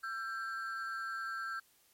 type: ring-modulated tone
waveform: triangle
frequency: 1463 Hz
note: F#6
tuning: 20 cents flat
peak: -32 dBFS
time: 0.03-1.6 s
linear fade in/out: 10 ms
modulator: 118 Hz
effects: white hiss -68 dBFS RMS until 1.93 s + MP3 64 kbps